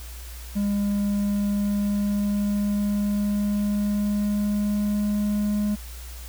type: tone with pitch glide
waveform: triangle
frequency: 203 to 207.6 Hz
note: G#3 to G#3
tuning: -39 to 0 cents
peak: -19 dBFS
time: 0.55-5.76 s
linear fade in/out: 20 ms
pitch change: +39 cents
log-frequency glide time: 1.03-5.54 s
effects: added 60 Hz sine -36 dBFS peak until 6.28 s + white hiss -44 dBFS RMS until 6.28 s